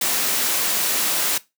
white noise, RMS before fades -21 dBFS, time 0.01-1.38 s, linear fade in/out 5 ms, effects noise-tail reverb RT60 0.2 s tail -18 dB re dry + high-pass 200 Hz 12 dB/octave

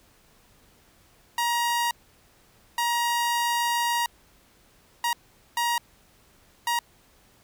sawtooth tone bursts at uneven times, 947 Hz, A#5, 27 cents sharp, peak -19 dBFS, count 5, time 1.38-1.91 / 2.78-4.06 / 5.04-5.13 / 5.57-5.78 / 6.67-6.79 s, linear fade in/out 2 ms, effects pink hiss -59 dBFS RMS until 7.43 s

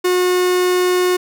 45% pulse tone, 362.4 Hz, F#4, 36 cents flat, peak -13 dBFS, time 0.04-1.17 s, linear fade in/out 10 ms, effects none

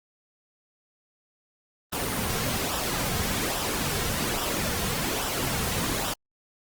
pink noise with flanger, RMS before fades -28 dBFS, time 1.92-6.14 s, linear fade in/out 10 ms, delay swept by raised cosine 0.45 to 3.45 ms, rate 1.2 Hz, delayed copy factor -0.5, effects Opus 24 kbps

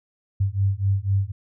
sine beating tone pair, 96.3 / 100.3 Hz, G2 / G2, -30 / +40 cents, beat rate 4 Hz, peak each -22 dBFS, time 0.4-1.32 s, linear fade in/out 10 ms, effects none

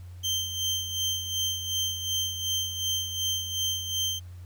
30% pulse tone with tremolo, 3136 Hz, G7, in tune, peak -22 dBFS, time 0.23-4.2 s, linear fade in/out 20 ms, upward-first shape sine, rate 2.7 Hz, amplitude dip 60%, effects added 89 Hz sine -40 dBFS peak until 4.45 s + pink hiss -60 dBFS RMS until 4.45 s

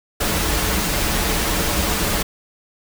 pink noise with comb filter, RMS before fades -20 dBFS, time 0.2-2.23 s, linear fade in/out 10 ms, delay 7.8 ms, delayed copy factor -0.55, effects none

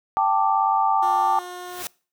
sine chord, G suspended second, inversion none, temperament just, 784 / 882 / 1176 Hz, G5 / A5 / D6, 0 / +4 / +2 cents, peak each -21 / -21 / -23 dBFS, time 0.17-1.39 s, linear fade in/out 0 ms
15% pulse tone with pitch glide, 356.5 to 358.8 Hz, F4 to F4, +36 to +47 cents, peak -27 dBFS, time 1.02-1.83 s, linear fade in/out 10 ms, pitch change +11 cents, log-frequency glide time 1.2-1.48 s
white noise with exponential growth, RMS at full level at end -28 dBFS, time 1.55-1.87 s, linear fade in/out 1 ms, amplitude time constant 68 ms
effects noise-tail reverb RT60 0.4 s tail -24 dB re dry

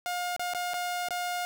sawtooth tone with dropouts, 712 Hz, F5, 33 cents sharp, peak -26 dBFS, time 0.06-1.45 s, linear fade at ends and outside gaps 0 ms, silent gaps 0.364-0.395 / 0.536-0.548 / 0.735-0.741 / 1.086-1.107 s, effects none

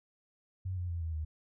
sine tone with pitch steps, 93.1 / 89 / 85.08 / 81.33 / 77.75 Hz, F#2 / F2 / F2 / E2 / D#2, +11 / +33 / -45 / -23 / -1 cents, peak -33 dBFS, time 0.65-1.25 s, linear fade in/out 10 ms, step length 120 ms, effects none

